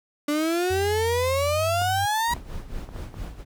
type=exponential sweep; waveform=35% pulse; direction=up; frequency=290.2 to 966 Hz; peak=-20 dBFS; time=0.28-2.34 s; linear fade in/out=5 ms
type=tone with pitch glide; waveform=sine; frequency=86.7 to 96.76 Hz; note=F2 to G2; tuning=-12 to -22 cents; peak=-28 dBFS; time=0.7-2.06 s; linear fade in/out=10 ms; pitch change=+190 cents; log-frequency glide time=1.54-1.6 s
type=clicks; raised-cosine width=1 ms; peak=-26 dBFS; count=5; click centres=1.817 / 2.365 / 2.89 / 2.962 / 3.142 s
type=noise with tremolo; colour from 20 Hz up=brown; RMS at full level=-32 dBFS; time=2.27-3.45 s; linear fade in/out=50 ms; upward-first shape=sine; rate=4.4 Hz; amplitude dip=70%
effects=none